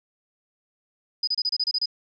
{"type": "tone bursts", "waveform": "sine", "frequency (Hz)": 4978, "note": "D#8", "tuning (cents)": 0, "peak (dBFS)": -21, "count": 9, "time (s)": [1.23, 1.858], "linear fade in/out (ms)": 5, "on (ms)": 44, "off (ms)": 29, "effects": []}